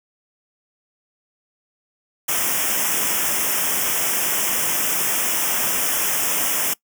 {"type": "band-stop noise", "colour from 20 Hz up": "white", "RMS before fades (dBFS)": -21, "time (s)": [2.28, 6.74], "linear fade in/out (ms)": 10, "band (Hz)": [3400, 5200], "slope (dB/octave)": 96, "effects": ["noise-tail reverb RT60 0.1 s tail -22 dB re dry", "high-pass 150 Hz 12 dB/octave"]}